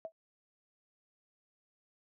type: tone with exponential decay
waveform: sine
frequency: 649 Hz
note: E5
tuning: 27 cents flat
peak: -34 dBFS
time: 0.05-0.12 s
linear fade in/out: 0 ms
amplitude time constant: 15 ms
effects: high-pass 150 Hz 12 dB/octave